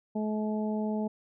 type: harmonic tone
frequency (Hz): 214.2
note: A3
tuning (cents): -46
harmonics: 1 / 2 / 3 / 4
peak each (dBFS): -29 / -36 / -38 / -41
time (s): 0.15-1.08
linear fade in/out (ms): 10
effects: none